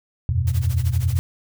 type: chord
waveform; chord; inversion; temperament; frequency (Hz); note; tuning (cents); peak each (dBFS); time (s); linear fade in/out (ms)
sine; E suspended second; none; just; 82.41 / 92.71 / 123.61; E2 / F#2 / B2; 0 / +4 / +2; -22; 0.29-1.19; 0
type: noise with tremolo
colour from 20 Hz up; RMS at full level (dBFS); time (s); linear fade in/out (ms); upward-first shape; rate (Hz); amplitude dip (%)
white; -36; 0.47-1.19; 0; sine; 13; 90
effects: none